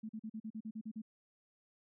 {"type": "tone bursts", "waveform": "sine", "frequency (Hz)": 218.9, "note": "A3", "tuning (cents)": -9, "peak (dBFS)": -40, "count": 10, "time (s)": [0.03, 1.019], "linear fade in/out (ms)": 10, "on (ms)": 62, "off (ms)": 41, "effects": []}